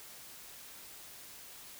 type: silence
effects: white hiss -51 dBFS RMS until 1.79 s